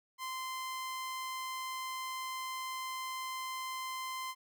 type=tone; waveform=sawtooth; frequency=1038 Hz; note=C6; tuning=14 cents flat; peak=-34 dBFS; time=0.18-4.35 s; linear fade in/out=50 ms; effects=none